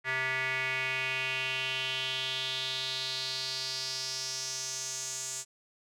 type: tone with band-pass filter sweep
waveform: square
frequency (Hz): 130.81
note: C3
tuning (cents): 0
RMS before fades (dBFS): -34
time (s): 0.04-5.45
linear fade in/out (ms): 50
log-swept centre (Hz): 1900 to 7300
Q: 4.2
effects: none